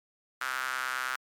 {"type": "tone with high-pass filter", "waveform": "sawtooth", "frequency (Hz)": 129.7, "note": "C3", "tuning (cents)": -15, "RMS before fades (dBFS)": -33, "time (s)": [0.41, 1.16], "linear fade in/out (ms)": 5, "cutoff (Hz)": 1400, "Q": 4.4, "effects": ["MP3 96 kbps"]}